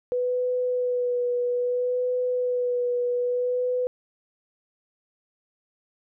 sine tone with vibrato, 493.9 Hz, B4, in tune, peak -22 dBFS, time 0.12-3.87 s, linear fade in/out 0 ms, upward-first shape sine, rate 0.61 Hz, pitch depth 20 cents each way, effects none

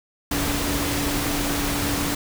sine tone in noise, 286.8 Hz, D4, 41 cents flat, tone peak -27 dBFS, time 0.31-2.15 s, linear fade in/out 5 ms, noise pink, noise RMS -25 dBFS, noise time 0.31-2.15 s, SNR -5 dB, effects none

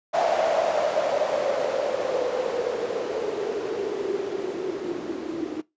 violet noise with low-pass filter sweep, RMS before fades -26 dBFS, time 0.13-5.62 s, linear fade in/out 20 ms, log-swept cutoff 680 to 320 Hz, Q 8.8, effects noise-tail reverb RT60 0.2 s tail -21 dB re dry + resampled to 16000 Hz

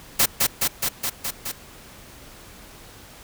white noise with echo, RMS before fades -17 dBFS, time 0.19-0.26 s, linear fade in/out 10 ms, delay 210 ms, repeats 6, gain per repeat -2 dB, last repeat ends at 1.52 s, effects pink hiss -45 dBFS RMS until 3.23 s

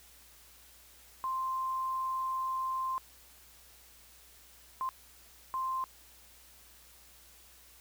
sine tone bursts at uneven times, 1046.5 Hz, C6, in tune, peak -31 dBFS, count 3, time 1.24-2.98 / 4.81-4.89 / 5.54-5.84 s, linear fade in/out 0 ms, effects added 60 Hz sine -64 dBFS peak until 7.8 s + white hiss -58 dBFS RMS until 7.8 s

